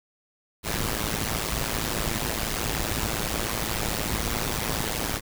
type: noise with amplitude modulation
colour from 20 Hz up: pink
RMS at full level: -24 dBFS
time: 0.63-5.21 s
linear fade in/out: 50 ms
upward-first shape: sine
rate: 110 Hz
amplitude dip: 90%
effects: none